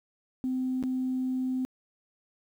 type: tone with dropouts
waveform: sine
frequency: 257.3 Hz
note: C4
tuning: 29 cents flat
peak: -26 dBFS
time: 0.44-1.65 s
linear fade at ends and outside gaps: 0 ms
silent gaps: 0.827-0.837 s
effects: tanh soft clip ceiling -22 dBFS + 10-bit